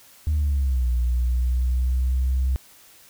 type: linear two-way sweep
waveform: sine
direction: down then up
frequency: 77.78 to 60 to 65.3 Hz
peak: -17 dBFS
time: 0.27-2.56 s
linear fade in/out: 0 ms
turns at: 0.9 s
effects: tanh soft clip ceiling -16 dBFS + white hiss -51 dBFS RMS until 3.09 s